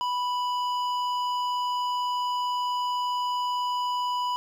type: tone with hard clipping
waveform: sine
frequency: 987.8 Hz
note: B5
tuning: in tune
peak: -27 dBFS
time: 0.01-4.36 s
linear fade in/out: 0 ms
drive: 10 dB
effects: none